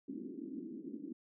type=band-pass noise; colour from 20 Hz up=pink; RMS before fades=-45 dBFS; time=0.08-1.13 s; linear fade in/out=10 ms; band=220 to 340 Hz; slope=48 dB/octave; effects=none